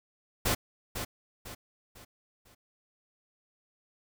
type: noise with echo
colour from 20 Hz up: pink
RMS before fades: -27 dBFS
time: 0.45-0.55 s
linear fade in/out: 10 ms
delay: 500 ms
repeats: 4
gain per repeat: -8 dB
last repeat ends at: 2.55 s
effects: none